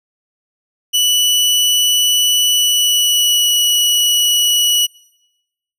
sawtooth tone with pitch glide, 2960 to 2934 Hz, F#7 to F#7, 0 to -15 cents, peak -8 dBFS, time 0.93-4.87 s, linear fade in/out 20 ms, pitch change -15 cents, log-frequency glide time 2.54-3.55 s, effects noise-tail reverb RT60 1.0 s tail -26 dB re dry

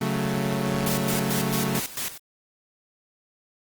sawtooth chord, F# minor, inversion second, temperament equal, 138.59 / 185 / 220 Hz, C#3 / F#3 / A3, 0 / 0 / 0 cents, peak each -24 dBFS, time 0.01-1.8 s, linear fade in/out 5 ms
clicks, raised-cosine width 3 ms, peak -26 dBFS, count 11, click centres 0.165 / 0.256 / 0.339 / 0.38 / 0.46 / 0.532 / 0.691 / 0.749 / 0.808 / 0.843 / 0.877 s
white noise with tremolo, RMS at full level -29 dBFS, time 0.86-2.18 s, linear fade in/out 5 ms, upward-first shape square, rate 4.5 Hz, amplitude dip 75%
effects Opus 24 kbps

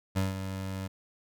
25% pulse tone with ADSR envelope, 95.6 Hz, G2, 43 cents flat, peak -21 dBFS, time 0.15-0.88 s, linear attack 24 ms, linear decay 160 ms, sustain -9 dB, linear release 15 ms, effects none

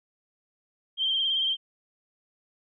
sine tone with vibrato, 3160 Hz, G7, 13 cents sharp, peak -23 dBFS, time 0.97-1.57 s, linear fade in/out 50 ms, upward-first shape triangle, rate 18 Hz, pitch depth 53 cents each way, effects none

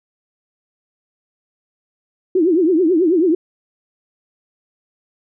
sine tone with vibrato, 343 Hz, F4, 31 cents flat, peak -11 dBFS, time 2.35-3.35 s, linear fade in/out 5 ms, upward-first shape triangle, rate 9.2 Hz, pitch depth 230 cents each way, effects none

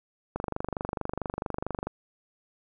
click train, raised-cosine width 1 ms, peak -16 dBFS, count 38, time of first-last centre 0.36-1.87 s, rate 24.5 Hz, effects none

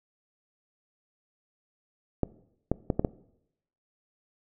clicks, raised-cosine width 2 ms, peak -11 dBFS, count 5, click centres 2.233 / 2.716 / 2.902 / 2.995 / 3.048 s, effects noise-tail reverb RT60 0.8 s tail -20 dB re dry

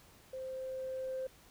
sine tone with level ramp, 522 Hz, C5, 4 cents flat, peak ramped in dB -39 to -34 dBFS, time 0.33-1.27 s, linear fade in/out 5 ms, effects tanh soft clip ceiling -32 dBFS + pink hiss -61 dBFS RMS until 1.5 s

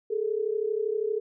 sine tone pair together, 415.3 / 447.9 Hz, G#4 / A4, 0 / +31 cents, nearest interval minor second, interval 131 cents, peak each -28 dBFS, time 0.1-1.2 s, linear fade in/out 10 ms, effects none

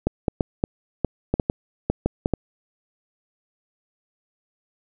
clicks, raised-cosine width 2 ms, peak -6 dBFS, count 12, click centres 0.07 / 0.282 / 0.408 / 0.639 / 1.047 / 1.34 / 1.398 / 1.499 / 1.9 / 2.06 / 2.259 / 2.337 s, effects none

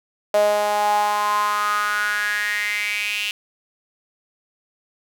sawtooth tone with high-pass filter sweep, 207.7 Hz, G#3, in tune, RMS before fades -21 dBFS, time 0.34-3.31 s, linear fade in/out 2 ms, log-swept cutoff 610 to 2800 Hz, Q 7, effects none

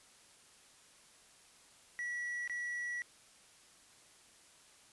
triangle tone with dropouts, 1938 Hz, B6, 33 cents flat, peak -35 dBFS, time 1.99-3.02 s, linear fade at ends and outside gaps 0 ms, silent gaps 2.476-2.497 s, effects white hiss -62 dBFS RMS until 4.92 s + resampled to 24000 Hz

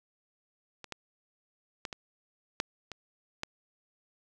clicks, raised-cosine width 0.2 ms, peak -26 / -20 / -18 / -21 / -11 / -23 / -16 dBFS, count 7, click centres 0.843 / 0.923 / 1.852 / 1.928 / 2.601 / 2.917 / 3.434 s, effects none

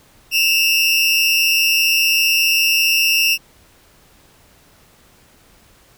30% pulse tone pair together, 2637 / 2802 Hz, E7 / F7, 0 / +5 cents, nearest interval minor second, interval 105 cents, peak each -13 dBFS, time 0.31-3.38 s, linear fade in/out 50 ms, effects pink hiss -51 dBFS RMS until 5.97 s

